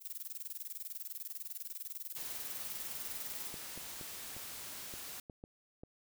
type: noise with tremolo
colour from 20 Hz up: violet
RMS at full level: -42 dBFS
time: 0-3.52 s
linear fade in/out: 50 ms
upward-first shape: square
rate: 20 Hz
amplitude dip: 80%
type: noise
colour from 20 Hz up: white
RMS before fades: -46 dBFS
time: 2.16-5.2 s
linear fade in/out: 2 ms
type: clicks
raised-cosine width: 2 ms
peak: -35 dBFS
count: 8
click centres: 3.542 / 3.776 / 4.012 / 4.366 / 4.939 / 5.298 / 5.439 / 5.835 s
effects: none